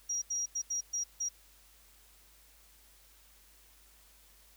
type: tone bursts at uneven times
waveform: sine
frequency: 5710 Hz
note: F8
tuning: 37 cents sharp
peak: -31 dBFS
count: 6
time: 0.09-0.22 / 0.3-0.46 / 0.55-0.62 / 0.7-0.81 / 0.93-1.04 / 1.2-1.29 s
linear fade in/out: 10 ms
effects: added 50 Hz sine -64 dBFS peak until 4.56 s + white hiss -62 dBFS RMS until 4.56 s